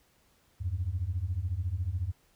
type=beating tone pair; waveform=sine; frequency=82.1 / 96.1 Hz; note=E2 / G2; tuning=-6 / -34 cents; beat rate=14 Hz; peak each=-32 / -31 dBFS; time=0.6-2.12 s; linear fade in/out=20 ms; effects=tanh soft clip ceiling -22 dBFS + pink hiss -67 dBFS RMS until 2.35 s